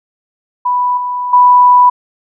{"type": "tone with level steps", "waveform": "sine", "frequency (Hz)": 987.8, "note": "B5", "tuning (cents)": 0, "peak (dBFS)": [-10, -15, -3], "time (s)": [0.65, 1.9], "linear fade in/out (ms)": 10, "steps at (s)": [0.97, 1.33], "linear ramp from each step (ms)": 5, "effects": []}